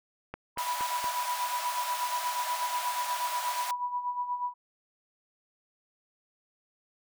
click train, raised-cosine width 0.5 ms, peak -22 dBFS, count 4, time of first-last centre 0.34-1.043 s, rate 4.27 Hz
sine tone with tremolo, 981 Hz, B5, 12 cents flat, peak -27 dBFS, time 0.56-4.54 s, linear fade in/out 50 ms, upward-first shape sine, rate 8.3 Hz, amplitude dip 65%
pink high-pass noise, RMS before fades -37 dBFS, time 0.58-3.71 s, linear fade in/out 2 ms, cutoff 600 Hz, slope 96 dB/octave
effects none

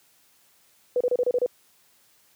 sine tone bursts, 493.9 Hz, B4, in tune, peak -19 dBFS, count 7, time 0.96-1.462 s, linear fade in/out 2 ms, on 46 ms, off 30 ms, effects white hiss -61 dBFS RMS until 2.35 s + high-pass 80 Hz 12 dB/octave

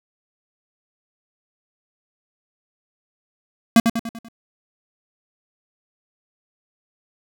square tone with echo, 229.2 Hz, A#3, 29 cents flat, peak -9 dBFS, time 3.76-3.8 s, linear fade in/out 2 ms, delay 97 ms, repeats 5, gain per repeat -6 dB, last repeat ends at 4.285 s, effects none

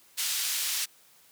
pink band-pass noise, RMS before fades -30 dBFS, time 0.17-0.86 s, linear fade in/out 20 ms, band 3200 to 16000 Hz, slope 12 dB/octave, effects white hiss -59 dBFS RMS until 1.31 s + high-pass 100 Hz 12 dB/octave

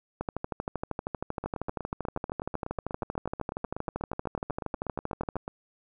two click trains, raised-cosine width 1 ms, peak -20 / -17 dBFS, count 34 / 67, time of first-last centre 1.44-5.479 / 0.21-5.366 s, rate 8.17 / 12.8 Hz, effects none

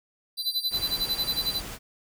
sawtooth tone, 4693 Hz, D8, 2 cents flat, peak -33 dBFS, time 0.37-1.61 s, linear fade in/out 10 ms
square tone with tremolo, 4011 Hz, B7, 26 cents sharp, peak -23 dBFS, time 0.37-1.61 s, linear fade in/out 50 ms, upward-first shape sine, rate 11 Hz, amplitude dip 100%
pink noise, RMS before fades -38 dBFS, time 0.7-1.79 s, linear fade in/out 50 ms
effects none

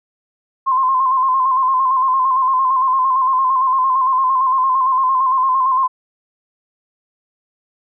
sine tone with vibrato, 1046.5 Hz, C6, in tune, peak -12 dBFS, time 0.66-5.88 s, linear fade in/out 20 ms, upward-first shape square, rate 8.8 Hz, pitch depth 41 cents each way, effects none

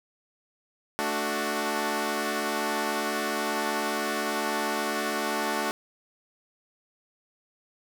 10% pulse chord, D major, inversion second, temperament equal, 220 / 293.7 / 370 Hz, A3 / D4 / F#4, 0 / 0 / 0 cents, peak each -23 dBFS, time 0.99-5.71 s, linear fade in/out 0 ms, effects none

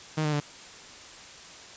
sawtooth tone with pitch steps, 155.56 / 150.96 / 146.49 Hz, D#3 / D3 / D3, 0 / +48 / -4 cents, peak -21 dBFS, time 0.17-0.404 s, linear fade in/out 10 ms, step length 78 ms, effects white hiss -46 dBFS RMS until 1.76 s + resampled to 16000 Hz

